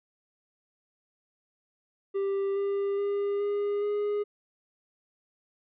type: tone with pitch steps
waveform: triangle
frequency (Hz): 393.9 / 398.7 / 403.6 / 408.5 / 413.5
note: G4 / G4 / G#4 / G#4 / G#4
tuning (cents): +8 / +29 / -49 / -29 / -8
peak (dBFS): -24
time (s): 2.14-4.24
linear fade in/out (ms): 20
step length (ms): 420
effects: resampled to 8000 Hz